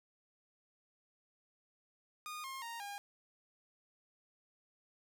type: tone with pitch steps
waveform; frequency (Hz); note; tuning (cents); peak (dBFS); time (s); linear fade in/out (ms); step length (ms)
sawtooth; 1227 / 1068.2 / 929.9 / 809.5; D#6 / C6 / A#5 / G#5; -25 / +36 / -5 / -45; -39; 2.26-2.98; 0; 180
effects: none